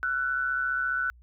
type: tone pair together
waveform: sine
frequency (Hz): 1355.2 / 1490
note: E6 / F#6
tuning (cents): +48 / +12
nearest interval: major second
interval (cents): 164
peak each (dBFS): -32 / -26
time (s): 0.03-1.1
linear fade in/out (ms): 0
effects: added 60 Hz sine -51 dBFS peak until 1.22 s